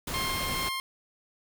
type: noise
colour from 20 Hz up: pink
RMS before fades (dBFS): -34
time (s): 0.07-0.69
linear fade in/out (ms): 5
type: tone with tremolo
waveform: 15% pulse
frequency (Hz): 1062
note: C6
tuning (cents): +25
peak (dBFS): -23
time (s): 0.14-0.8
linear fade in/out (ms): 0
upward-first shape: triangle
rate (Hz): 2.4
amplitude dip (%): 25
effects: none